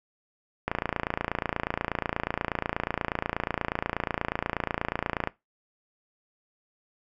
click train, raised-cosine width 0.5 ms, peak -11 dBFS, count 131, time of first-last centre 0.68-5.274 s, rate 28.3 Hz, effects noise-tail reverb RT60 0.2 s tail -19 dB re dry

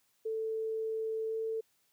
sine tone with pitch glide, 442.7 to 445.5 Hz, A4 to A4, +11 to +22 cents, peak -32 dBFS, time 0.25-1.61 s, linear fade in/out 10 ms, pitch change +11 cents, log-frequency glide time 1.27-1.36 s, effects white hiss -73 dBFS RMS until 1.92 s + high-pass 60 Hz 12 dB/octave

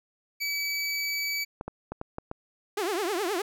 25% pulse tone, 2289 Hz, D7, 45 cents flat, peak -24 dBFS, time 0.4-1.45 s, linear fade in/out 20 ms
clicks, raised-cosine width 1 ms, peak -20 dBFS, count 6, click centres 1.611 / 1.68 / 1.92 / 2.014 / 2.184 / 2.314 s
sawtooth tone with vibrato, 380.6 Hz, F#4, 49 cents sharp, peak -23 dBFS, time 2.77-3.42 s, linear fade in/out 5 ms, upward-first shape triangle, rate 9.6 Hz, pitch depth 270 cents each way
effects none

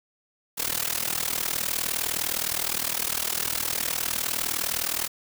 white noise with amplitude modulation, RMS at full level -24 dBFS, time 0.57-5.08 s, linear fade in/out 20 ms, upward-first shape sine, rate 39.6 Hz, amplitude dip 90%, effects none

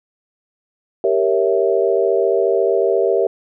sine chord, G diminished seventh, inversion none, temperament equal, 392 / 466.2 / 554.4 / 659.3 Hz, G4 / Bb4 / Db5 / Fb5, 0 / 0 / 0 / 0 cents, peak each -17 / -18 / -21 / -20 dBFS, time 1.04-3.27 s, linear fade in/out 2 ms, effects none

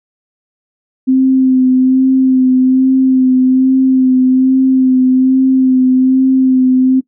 sine tone with vibrato, 259.7 Hz, C4, 13 cents flat, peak -6 dBFS, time 1.07-7.01 s, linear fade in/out 20 ms, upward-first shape sine, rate 1.2 Hz, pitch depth 22 cents each way, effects noise-tail reverb RT60 0.1 s tail -19 dB re dry

